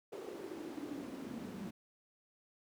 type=noise with high-pass filter sweep; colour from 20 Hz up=brown; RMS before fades=-45 dBFS; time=0.12-1.71 s; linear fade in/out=10 ms; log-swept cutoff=420 to 200 Hz; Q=5.2; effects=none